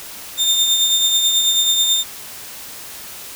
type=tone with tremolo; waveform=30% pulse; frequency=3621 Hz; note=A7; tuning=49 cents sharp; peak=-9 dBFS; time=0.37-2.04 s; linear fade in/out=50 ms; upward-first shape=triangle; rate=9.2 Hz; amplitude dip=45%; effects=white hiss -34 dBFS RMS until 3.35 s

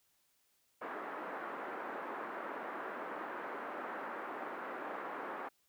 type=band-pass noise; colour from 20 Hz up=white; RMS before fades=-43 dBFS; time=0.81-5.49 s; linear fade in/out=10 ms; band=260 to 1500 Hz; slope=24 dB/octave; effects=white hiss -75 dBFS RMS until 5.68 s

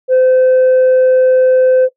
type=tone; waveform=sine; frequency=514 Hz; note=C5; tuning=31 cents flat; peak=-4 dBFS; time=0.08-1.89 s; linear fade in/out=50 ms; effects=noise-tail reverb RT60 0.1 s tail -17 dB re dry + tanh soft clip ceiling -5 dBFS

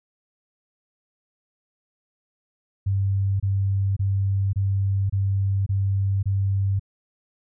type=tone bursts; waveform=sine; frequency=98 Hz; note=G2; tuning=in tune; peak=-19 dBFS; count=7; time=2.86-6.796 s; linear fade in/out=10 ms; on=540 ms; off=26 ms; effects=none

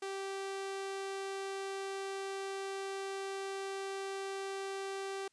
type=tone; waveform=sawtooth; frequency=389.8 Hz; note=G4; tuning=10 cents flat; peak=-34 dBFS; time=0.02-5.28 s; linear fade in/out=5 ms; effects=white hiss -75 dBFS RMS until 5.32 s + resampled to 22050 Hz

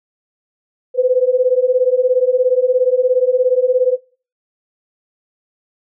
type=beating tone pair; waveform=sine; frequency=496.2 / 513.2 Hz; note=B4 / C5; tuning=+8 / -34 cents; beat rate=17 Hz; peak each=-14 dBFS; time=0.94-3.98 s; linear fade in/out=50 ms; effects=noise-tail reverb RT60 0.4 s tail -23 dB re dry

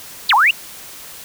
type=exponential two-way sweep; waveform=sine; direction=down then up; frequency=4960 to 784 to 2960 Hz; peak=-9 dBFS; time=0.29-0.51 s; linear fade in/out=5 ms; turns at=0.34 s; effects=white hiss -36 dBFS RMS until 1.24 s

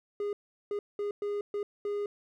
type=tone bursts at uneven times; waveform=triangle; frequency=410 Hz; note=G#4; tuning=22 cents flat; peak=-28 dBFS; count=6; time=0.2-0.33 / 0.71-0.79 / 0.99-1.11 / 1.22-1.41 / 1.54-1.63 / 1.85-2.06 s; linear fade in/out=2 ms; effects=none

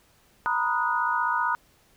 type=chord; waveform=sine; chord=B major seventh; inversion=third; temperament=equal with one note detuned; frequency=932.3 / 987.8 / 1244.5 / 1462.1 Hz; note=A#5 / B5 / D#6 / F#6; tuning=0 / 0 / 0 / -21 cents; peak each=-28 dBFS; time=0.46-1.55 s; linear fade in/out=0 ms; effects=pink hiss -61 dBFS RMS until 1.96 s

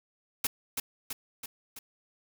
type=noise with echo; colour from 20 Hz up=white; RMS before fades=-28 dBFS; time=0.44-0.47 s; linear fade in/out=5 ms; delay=330 ms; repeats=4; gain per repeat=-4 dB; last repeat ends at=1.79 s; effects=none

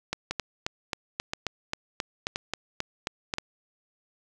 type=two click trains; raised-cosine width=0.2 ms; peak=-11 / -12 dBFS; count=13 / 4; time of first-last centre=0.13-3.339 / 0.31-3.384 s; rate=3.74 / 0.976 Hz; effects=none

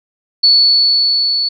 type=tone with level ramp; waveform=sine; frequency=4435 Hz; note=C#8; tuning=in tune; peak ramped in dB=-5 to -13 dBFS; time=0.43-1.49 s; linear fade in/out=10 ms; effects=none

